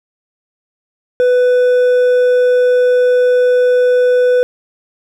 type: tone with hard clipping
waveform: triangle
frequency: 497.2 Hz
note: B4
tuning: 12 cents sharp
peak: -9 dBFS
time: 1.2-4.43 s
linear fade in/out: 0 ms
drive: 7 dB
effects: none